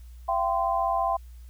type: tone cluster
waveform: sine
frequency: 679 / 774 / 1032 Hz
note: F5 / G5 / C6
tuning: -49 / -22 / -24 cents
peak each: -27 dBFS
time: 0.28-1.17 s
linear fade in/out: 10 ms
effects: added 60 Hz sine -42 dBFS peak until 1.49 s + white hiss -63 dBFS RMS until 1.49 s